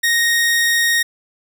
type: tone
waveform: sawtooth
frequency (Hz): 1864.7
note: A#6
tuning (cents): 0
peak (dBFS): -10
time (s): 0.03-1.03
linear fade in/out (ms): 10
effects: none